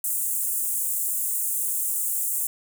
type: high-pass noise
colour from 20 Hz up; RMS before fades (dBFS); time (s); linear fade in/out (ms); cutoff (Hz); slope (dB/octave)
pink; -26; 0.04-2.47; 2; 7700; 48
effects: none